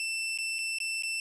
sawtooth tone with dropouts, 2671 Hz, E7, 22 cents sharp, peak -27 dBFS, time 0-1.2 s, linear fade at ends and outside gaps 1 ms, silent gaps 0.376-0.386 / 0.585-0.589 / 0.786-0.802 / 1.024-1.034 s, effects resampled to 24000 Hz + 11-bit

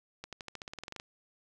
accelerating click train, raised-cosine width 0.2 ms, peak -24 dBFS, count 14, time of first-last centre 0.24-0.999 s, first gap 87 ms, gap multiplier 0.93, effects none

